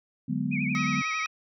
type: chord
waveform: sine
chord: G# half-diminished seventh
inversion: second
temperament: equal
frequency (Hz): 146.83 / 185 / 207.7 / 246.9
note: D3 / F#3 / G#3 / B3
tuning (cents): 0 / 0 / 0 / 0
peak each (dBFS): -32 / -32 / -32 / -30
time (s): 0.28-1.02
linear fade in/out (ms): 10
type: tone with vibrato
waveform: sine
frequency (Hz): 2349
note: D7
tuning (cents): 0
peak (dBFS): -30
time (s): 0.51-1.27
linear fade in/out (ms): 20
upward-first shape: triangle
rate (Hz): 11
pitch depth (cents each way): 150
type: harmonic tone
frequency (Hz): 636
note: D#5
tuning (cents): +38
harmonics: 2 / 3 / 4 / 5 / 6 / 7 / 8 / 9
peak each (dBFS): -31 / -37 / -42 / -47 / -42 / -52 / -46 / -42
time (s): 0.75-1.26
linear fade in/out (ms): 0
effects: none